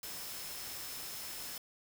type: tone in noise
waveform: sine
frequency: 5250 Hz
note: E8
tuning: 8 cents flat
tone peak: -50 dBFS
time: 0.03-1.58 s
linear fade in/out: 2 ms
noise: white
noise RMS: -44 dBFS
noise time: 0.03-1.58 s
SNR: -9 dB
effects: none